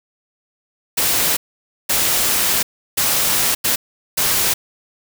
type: noise bursts at uneven times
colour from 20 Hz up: white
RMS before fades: -17 dBFS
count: 5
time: 0.97-1.37 / 1.89-2.63 / 2.97-3.55 / 3.64-3.76 / 4.17-4.54 s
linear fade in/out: 10 ms
effects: none